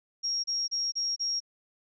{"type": "tone bursts", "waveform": "sine", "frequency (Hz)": 5588, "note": "F8", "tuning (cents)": 0, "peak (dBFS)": -27, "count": 5, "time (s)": [0.23, 1.404], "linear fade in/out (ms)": 20, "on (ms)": 210, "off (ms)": 31, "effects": []}